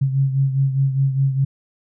sine beating tone pair, 135.1 / 140 Hz, C#3 / C#3, -44 / +18 cents, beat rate 4.9 Hz, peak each -16 / -23 dBFS, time 0.01-1.45 s, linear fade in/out 10 ms, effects none

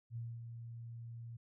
sine tone with ADSR envelope, 116.54 Hz, A#2, in tune, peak -39 dBFS, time 0.1-1.37 s, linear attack 61 ms, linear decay 240 ms, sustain -6 dB, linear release 9 ms, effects none

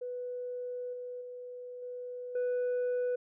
sine tone with level steps, 494.5 Hz, B4, 2 cents sharp, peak -35 / -38 / -41 / -38 / -26 dBFS, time 0.01-3.16 s, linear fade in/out 10 ms, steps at 0.93 / 1.21 / 1.82 / 2.35 s, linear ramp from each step 5 ms, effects tanh soft clip ceiling -28 dBFS

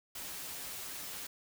white noise with comb filter, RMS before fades -43 dBFS, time 0.15-1.27 s, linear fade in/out 5 ms, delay 8.9 ms, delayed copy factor -0.5, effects none

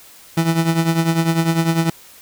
30% pulse tone with tremolo, 164.81 Hz, E3, in tune, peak -9 dBFS, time 0.37-1.9 s, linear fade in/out 5 ms, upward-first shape triangle, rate 10 Hz, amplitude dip 75%, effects white hiss -44 dBFS RMS until 2.21 s

